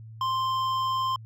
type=tone with hard clipping; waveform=sine; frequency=1046.5 Hz; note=C6; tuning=in tune; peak=-26 dBFS; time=0.21-1.16 s; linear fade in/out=2 ms; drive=9 dB; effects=added 111 Hz sine -41 dBFS peak until 1.25 s